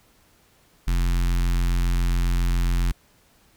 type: tone with notch filter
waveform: square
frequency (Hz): 43.65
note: F1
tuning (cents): 0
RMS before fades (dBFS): -21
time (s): 0.87-2.92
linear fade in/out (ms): 10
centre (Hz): 540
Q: 0.54
effects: pink hiss -59 dBFS RMS until 3.56 s